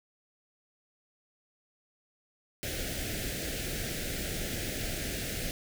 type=band-stop noise; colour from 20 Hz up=pink; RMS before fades=-35 dBFS; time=2.63-5.51 s; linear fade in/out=0 ms; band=700 to 1500 Hz; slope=48 dB/octave; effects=none